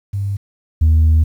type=tone pair in turn; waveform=sine; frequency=99.7 / 79.13 Hz; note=G2 / D#2; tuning=+30 / +30 cents; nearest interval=major third; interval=400 cents; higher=first; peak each=-17 / -6 dBFS; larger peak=second; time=0.13-0.37 / 0.81-1.24 s; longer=second; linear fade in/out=10 ms; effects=tanh soft clip ceiling -7 dBFS + 8-bit